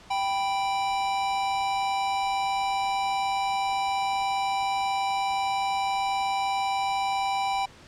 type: tone pair together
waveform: square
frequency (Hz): 784 / 985.7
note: G5 / B5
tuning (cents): 0 / -4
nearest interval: major third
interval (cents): 396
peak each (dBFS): -26 / -32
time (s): 0.1-7.66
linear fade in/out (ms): 10
effects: pink hiss -50 dBFS RMS until 7.87 s + low-pass 6000 Hz 12 dB/octave